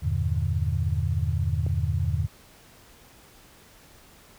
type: chord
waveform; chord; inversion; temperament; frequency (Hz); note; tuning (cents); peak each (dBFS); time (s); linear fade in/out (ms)
sine; E half-diminished seventh; none; just; 82.41 / 98.89 / 118.67 / 148.33; E2 / G2 / Bb2 / D3; 0 / +16 / +31 / +18; -26 / -28 / -30 / -30; 0.02-2.27; 20
type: click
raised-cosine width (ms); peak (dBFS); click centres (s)
2; -23; 1.665
effects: pink hiss -53 dBFS RMS until 4.38 s